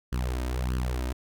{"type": "tone with flanger", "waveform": "sawtooth", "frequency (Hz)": 62.5, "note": "B1", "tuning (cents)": 21, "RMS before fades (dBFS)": -29, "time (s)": [0.12, 1.13], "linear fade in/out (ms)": 10, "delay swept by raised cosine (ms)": [0.65, 3.25], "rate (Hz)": 1.6, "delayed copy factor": 0.85, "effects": []}